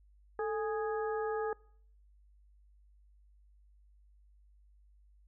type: harmonic tone with a mistuned harmonic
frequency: 415.3 Hz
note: G#4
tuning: in tune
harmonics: 1 / 2 / 3 / 4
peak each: -33 / -39 / -43 / -45 dBFS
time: 0.39-1.53 s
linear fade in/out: 2 ms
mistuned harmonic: 1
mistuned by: +96 cents
effects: noise-tail reverb RT60 0.6 s tail -24 dB re dry + added 50 Hz sine -60 dBFS peak until 5.27 s